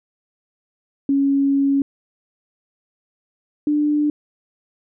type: tone pair in turn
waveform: sine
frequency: 277.2 / 296.8 Hz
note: C#4 / D4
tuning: 0 / +18 cents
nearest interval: minor second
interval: 118 cents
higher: second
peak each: -14 / -15 dBFS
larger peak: first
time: 1.09-1.82 / 3.67-4.1 s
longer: first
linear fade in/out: 2 ms
effects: none